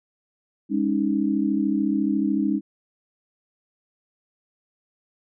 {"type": "chord", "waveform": "sine", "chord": "Ab suspended fourth", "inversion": "none", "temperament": "equal with one note detuned", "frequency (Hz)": [204.7, 277.2, 311.1], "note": ["Ab3", "Db4", "Eb4"], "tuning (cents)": [-25, 0, 0], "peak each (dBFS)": -24, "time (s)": [0.69, 2.61], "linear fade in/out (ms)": 50, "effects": []}